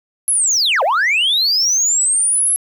sine linear two-way sweep, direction down then up, 11175 to 493.9 to 11175 Hz, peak -10 dBFS, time 0.28-2.56 s, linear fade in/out 0 ms, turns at 0.83 s, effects tanh soft clip ceiling -11 dBFS + 8-bit

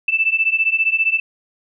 sine beating tone pair, 2637 / 2652 Hz, E7 / E7, 0 / +10 cents, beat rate 15 Hz, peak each -18 / -17 dBFS, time 0.08-1.2 s, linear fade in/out 5 ms, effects none

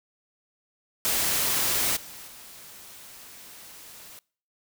white noise with level steps, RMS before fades -25 / -43 / -46 dBFS, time 1.05-4.19 s, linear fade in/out 0 ms, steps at 1.96 / 2.27 s, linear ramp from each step 10 ms, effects noise-tail reverb RT60 0.5 s tail -25 dB re dry

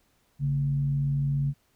sine tone with frequency modulation, 141.2 Hz, C#3, 32 cents sharp, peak -23 dBFS, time 0.39-1.54 s, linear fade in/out 50 ms, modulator 85.7 Hz, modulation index 0.3, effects pink hiss -68 dBFS RMS until 1.75 s

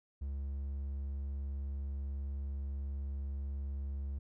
triangle tone, 69.3 Hz, C#2, in tune, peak -34 dBFS, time 0.21-4.19 s, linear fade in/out 10 ms, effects none

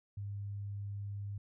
sine tone, 101 Hz, G#2, 48 cents flat, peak -38 dBFS, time 0.17-1.38 s, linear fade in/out 5 ms, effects none

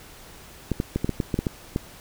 clicks, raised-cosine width 3 ms, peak -10 dBFS, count 10, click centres 0.717 / 0.801 / 0.96 / 1.045 / 1.093 / 1.202 / 1.342 / 1.39 / 1.468 / 1.761 s, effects pink hiss -46 dBFS RMS until 2 s

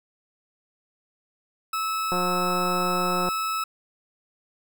40% pulse tone, 1300 Hz, E6, 24 cents flat, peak -24 dBFS, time 1.73-3.64 s, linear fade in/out 5 ms
click train, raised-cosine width 1 ms, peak -15 dBFS, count 210, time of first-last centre 2.12-3.288 s, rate 179 Hz
effects none

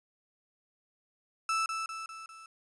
35% pulse tone with echo, 1318.5 Hz, E6, in tune, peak -26 dBFS, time 1.49-1.66 s, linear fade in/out 2 ms, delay 200 ms, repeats 4, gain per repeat -5 dB, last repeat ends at 2.46 s, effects resampled to 22050 Hz + 11-bit

